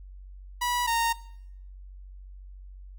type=tone pair in turn; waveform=sawtooth; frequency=975 / 924.2 Hz; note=B5 / A#5; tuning=-23 / -15 cents; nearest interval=minor second; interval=92 cents; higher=first; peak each=-22 / -20 dBFS; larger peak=second; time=0.61-0.87 / 0.87-1.13 s; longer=neither; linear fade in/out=10 ms; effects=noise-tail reverb RT60 0.7 s tail -20 dB re dry + added 47 Hz sine -42 dBFS peak until 2.98 s